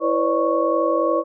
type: tone cluster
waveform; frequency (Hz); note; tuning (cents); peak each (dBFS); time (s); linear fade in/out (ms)
sine; 331.2 / 499.9 / 551 / 594 / 1108; E4 / B4 / C#5 / D5 / C#6; +8 / +21 / -11 / +20 / -1; -23; 0-1.24; 50
effects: none